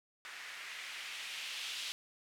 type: noise with low-pass filter sweep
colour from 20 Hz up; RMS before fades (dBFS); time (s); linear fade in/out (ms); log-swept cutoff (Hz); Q
violet; -44; 0.25-1.92; 0; 1800 to 3300; 1.8
effects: none